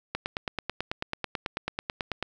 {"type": "click train", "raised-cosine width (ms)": 0.3, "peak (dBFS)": -13, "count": 20, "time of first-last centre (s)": [0.15, 2.227], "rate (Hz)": 9.15, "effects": []}